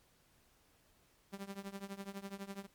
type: tone with tremolo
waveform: sawtooth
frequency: 197.2 Hz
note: G3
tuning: 11 cents sharp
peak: -36 dBFS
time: 1.32-2.67 s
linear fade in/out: 20 ms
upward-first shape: triangle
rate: 12 Hz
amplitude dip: 95%
effects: pink hiss -70 dBFS RMS until 2.74 s + MP3 96 kbps